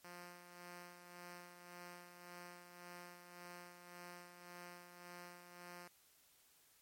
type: tone with tremolo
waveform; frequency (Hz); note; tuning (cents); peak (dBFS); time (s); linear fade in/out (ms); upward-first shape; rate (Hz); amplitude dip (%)
5% pulse; 176.2; F3; +16; -40; 0.04-5.88; 5; sine; 1.8; 55
effects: white hiss -70 dBFS RMS until 6.81 s + MP3 64 kbps